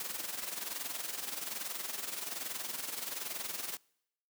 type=noise with amplitude modulation; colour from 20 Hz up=white; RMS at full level=-37 dBFS; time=0-3.77 s; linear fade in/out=2 ms; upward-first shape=sine; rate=21.2 Hz; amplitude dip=65%; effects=noise-tail reverb RT60 0.8 s tail -26 dB re dry + high-pass 200 Hz 12 dB/octave